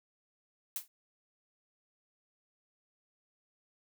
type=noise with exponential decay; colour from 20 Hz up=blue; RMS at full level=-32 dBFS; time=0.76-0.88 s; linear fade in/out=2 ms; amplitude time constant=25 ms; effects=none